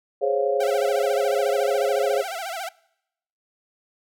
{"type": "chord", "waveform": "sine", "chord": "Db major seventh", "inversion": "second", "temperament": "equal", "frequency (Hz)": [415.3, 523.3, 554.4, 698.5], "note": ["Ab4", "C5", "Db5", "F5"], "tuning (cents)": [0, 0, 0, 0], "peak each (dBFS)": [-24, -26, -23, -28], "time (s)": [0.21, 2.23], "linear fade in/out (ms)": 20}
{"type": "tone with vibrato", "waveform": "sawtooth", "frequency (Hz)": 720, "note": "F#5", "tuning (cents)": -47, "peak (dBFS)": -25, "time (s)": [0.6, 2.69], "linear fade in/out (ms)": 5, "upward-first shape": "sine", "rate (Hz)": 14, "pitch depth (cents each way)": 170}
{"effects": ["noise-tail reverb RT60 0.8 s tail -23 dB re dry"]}